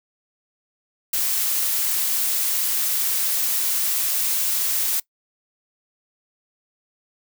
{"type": "noise", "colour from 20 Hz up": "blue", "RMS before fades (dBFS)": -22, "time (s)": [1.13, 5], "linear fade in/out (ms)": 5, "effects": ["noise-tail reverb RT60 0.1 s tail -22 dB re dry"]}